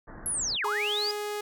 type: low-pass noise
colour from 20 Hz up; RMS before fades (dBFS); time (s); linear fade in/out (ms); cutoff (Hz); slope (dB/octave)
pink; -44; 0.07-0.57; 10; 1900; 96
type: linear two-way sweep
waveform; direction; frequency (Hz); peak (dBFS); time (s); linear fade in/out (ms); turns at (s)
sine; down then up; 11290 to 851 to 5010; -27; 0.26-1.11; 0; 0.66
type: tone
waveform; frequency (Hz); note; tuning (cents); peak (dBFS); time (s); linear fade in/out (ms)
sawtooth; 416.5; G#4; +5; -27; 0.64-1.41; 5
effects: none